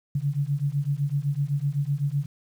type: beating tone pair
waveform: sine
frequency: 138.59 / 146.49 Hz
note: C#3 / D3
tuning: 0 / -4 cents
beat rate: 7.9 Hz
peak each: -26 dBFS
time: 0.15-2.26 s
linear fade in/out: 5 ms
effects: 9-bit